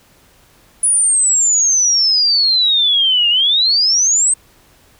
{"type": "exponential two-way sweep", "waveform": "sine", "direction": "down then up", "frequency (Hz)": [9956, 2794, 8420], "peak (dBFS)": -10, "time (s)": [0.83, 4.34], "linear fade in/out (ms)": 5, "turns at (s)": 3.29, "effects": ["pink hiss -50 dBFS RMS until 4.99 s"]}